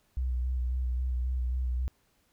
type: tone with vibrato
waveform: sine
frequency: 62.6 Hz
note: B1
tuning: 24 cents sharp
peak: -27 dBFS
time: 0.17-1.88 s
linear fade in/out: 0 ms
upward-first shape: square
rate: 3.7 Hz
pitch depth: 26 cents each way
effects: pink hiss -70 dBFS RMS until 2.32 s